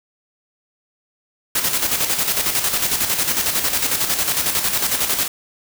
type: noise with tremolo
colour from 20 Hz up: white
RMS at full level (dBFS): -18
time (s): 1.55-5.28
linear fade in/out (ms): 5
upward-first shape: square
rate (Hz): 11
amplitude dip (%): 50
effects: none